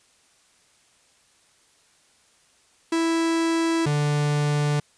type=tone pair in turn; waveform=45% pulse; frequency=329.6 / 147.19 Hz; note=E4 / D3; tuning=0 / +4 cents; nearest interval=octave + major second; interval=1396 cents; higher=first; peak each=-20 dBFS; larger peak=neither; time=2.92-3.86 / 3.86-4.8 s; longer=neither; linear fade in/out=5 ms; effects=white hiss -60 dBFS RMS until 4.97 s + resampled to 22050 Hz